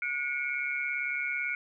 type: tone cluster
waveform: sine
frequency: 1451 / 2190 / 2328 Hz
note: F#6 / C#7 / D7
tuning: -34 / -22 / -16 cents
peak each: -35 / -32 / -35 dBFS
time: 0.02-1.55 s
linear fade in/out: 2 ms
effects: none